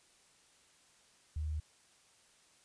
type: tone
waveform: sine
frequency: 76.7 Hz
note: D#2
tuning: 24 cents flat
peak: -34 dBFS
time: 1.36-1.6 s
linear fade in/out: 5 ms
effects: white hiss -66 dBFS RMS until 2.64 s + resampled to 22050 Hz